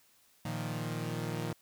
sawtooth chord, Bb suspended fourth, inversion none, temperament equal, 116.54 / 155.56 / 174.61 Hz, Bb2 / Eb3 / F3, 0 / 0 / 0 cents, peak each -34 / -34 / -37 dBFS, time 0.45-1.53 s, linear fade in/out 5 ms, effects white hiss -66 dBFS RMS until 1.61 s

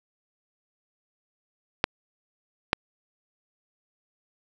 clicks, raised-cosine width 0.3 ms, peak -3 dBFS, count 2, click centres 1.841 / 2.731 s, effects none

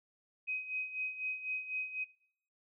sine tone with tremolo, 2521 Hz, D#7, 22 cents sharp, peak -32 dBFS, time 0.47-2.05 s, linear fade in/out 20 ms, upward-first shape sine, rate 4 Hz, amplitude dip 70%, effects noise-tail reverb RT60 0.6 s tail -21 dB re dry

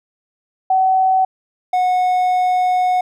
sine / triangle tone pair in turn, 756 / 731.5 Hz, F#5 / F#5, +37 / -20 cents, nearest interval minor second, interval 57 cents, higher first, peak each -11 dBFS, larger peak neither, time 0.7-1.25 / 1.73-3.01 s, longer second, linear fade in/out 5 ms, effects none

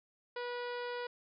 harmonic tone, 486.7 Hz, B4, 25 cents flat, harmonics 1 / 2 / 3 / 4 / 5 / 6 / 7 / 8 / 9 / 10, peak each -39 / -44 / -46 / -50 / -54 / -55 / -56 / -58 / -59 / -57 dBFS, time 0.36-1.07 s, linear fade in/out 5 ms, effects none

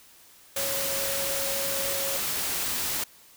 sine tone in noise, 550 Hz, C#5, 14 cents flat, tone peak -33 dBFS, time 0.56-2.17 s, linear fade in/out 5 ms, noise white, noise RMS -29 dBFS, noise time 0.56-3.04 s, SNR -7 dB, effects white hiss -54 dBFS RMS until 3.36 s

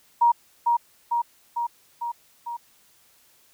sine tone with echo, 945 Hz, A#5, 23 cents sharp, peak -14 dBFS, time 0.21-0.32 s, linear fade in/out 10 ms, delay 450 ms, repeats 5, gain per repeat -3 dB, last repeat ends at 2.57 s, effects white hiss -59 dBFS RMS until 3.53 s

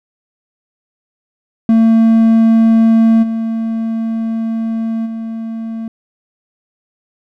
triangle tone with level steps, 225.5 Hz, A3, 43 cents sharp, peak -4 / -13 / -18 dBFS, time 1.69-5.88 s, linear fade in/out 2 ms, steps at 3.22 / 5.05 s, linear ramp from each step 20 ms, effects none

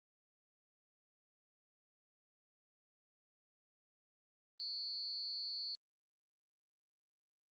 sine tone with amplitude modulation, 4435 Hz, C#8, in tune, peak -36 dBFS, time 4.6-5.75 s, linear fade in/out 0 ms, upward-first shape sine, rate 270 Hz, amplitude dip 95%, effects Opus 32 kbps

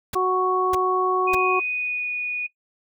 pink noise bursts, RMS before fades -29 dBFS, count 3, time 0.13-1.35 s, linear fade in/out 5 ms, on 20 ms, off 580 ms
harmonic tone, 370 Hz, F#4, in tune, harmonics 1 / 2 / 3, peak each -22 / -27 / -21 dBFS, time 0.15-1.6 s, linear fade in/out 10 ms
sine tone with pitch glide, 2489 to 2465 Hz, D#7 to D#7, 0 to -17 cents, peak -23 dBFS, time 1.27-2.47 s, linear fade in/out 10 ms, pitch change -17 cents, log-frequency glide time 1.68-2.1 s
effects noise-tail reverb RT60 0.1 s tail -20 dB re dry

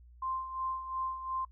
sine tone with tremolo, 1046.5 Hz, C6, in tune, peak -31 dBFS, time 0.22-1.45 s, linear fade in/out 5 ms, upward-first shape sine, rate 2.8 Hz, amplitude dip 65%, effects noise-tail reverb RT60 0.1 s tail -25 dB re dry + added 60 Hz sine -53 dBFS peak until 1.51 s

